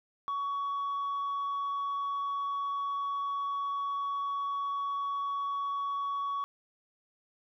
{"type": "tone with tanh clipping", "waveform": "sine", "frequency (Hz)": 1123, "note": "C#6", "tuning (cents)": 22, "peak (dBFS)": -31, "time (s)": [0.28, 6.44], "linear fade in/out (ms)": 0, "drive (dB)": 1, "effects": []}